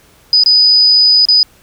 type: tone with dropouts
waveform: sine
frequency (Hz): 4978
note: D#8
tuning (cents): 0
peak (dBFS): -5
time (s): 0.33-1.43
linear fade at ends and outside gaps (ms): 1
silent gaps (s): 0.436-0.46 / 1.253-1.286
effects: pink hiss -47 dBFS RMS until 1.62 s